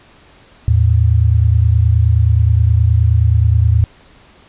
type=tone pair together; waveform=sine; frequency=80.49 / 110 Hz; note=E2 / A2; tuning=-41 / 0 cents; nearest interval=perfect fourth; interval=541 cents; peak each=-11 dBFS; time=0.68-3.84 s; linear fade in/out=0 ms; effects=pink hiss -46 dBFS RMS until 4.48 s + resampled to 8000 Hz

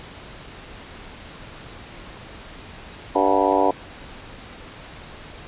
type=harmonic tone with a mistuned harmonic; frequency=97.1 Hz; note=G2; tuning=16 cents flat; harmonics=3 / 4 / 5 / 6 / 7 / 8 / 9 / 10; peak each=-24 / -24 / -24 / -24 / -24 / -24 / -24 / -24 dBFS; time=3.15-3.71 s; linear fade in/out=5 ms; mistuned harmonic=8; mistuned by=-64 cents; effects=pink hiss -40 dBFS RMS until 5.47 s + resampled to 8000 Hz

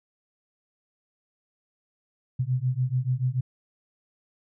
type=beating tone pair; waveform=sine; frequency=124.1 / 131 Hz; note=B2 / C3; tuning=+9 / +2 cents; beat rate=6.9 Hz; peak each=-26 dBFS; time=2.39-3.41 s; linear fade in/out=10 ms; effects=none

